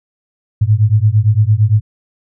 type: beating tone pair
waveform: sine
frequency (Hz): 102.7 / 111.5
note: G#2 / A2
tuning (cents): -19 / +23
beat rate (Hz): 8.8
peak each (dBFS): -11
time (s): 0.61-1.81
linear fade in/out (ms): 10
effects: none